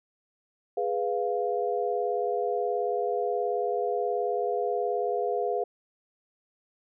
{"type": "chord", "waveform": "sine", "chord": "F diminished", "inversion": "first", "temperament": "equal", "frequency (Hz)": [415.3, 493.9, 698.5], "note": ["Ab4", "Cb5", "F5"], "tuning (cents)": [0, 0, 0], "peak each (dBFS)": [-29, -30, -30], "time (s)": [0.77, 5.64], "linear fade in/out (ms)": 5, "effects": []}